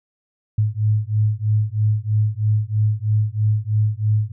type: beating tone pair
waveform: sine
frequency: 105.4 / 108.5 Hz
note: G#2 / A2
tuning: +26 / -24 cents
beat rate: 3.1 Hz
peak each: -19 dBFS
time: 0.58-4.32 s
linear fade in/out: 5 ms
effects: none